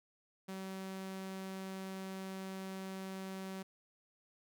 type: tone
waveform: sawtooth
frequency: 190.7 Hz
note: G3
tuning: 47 cents flat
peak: -38 dBFS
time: 0.48-3.63 s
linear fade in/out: 10 ms
effects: none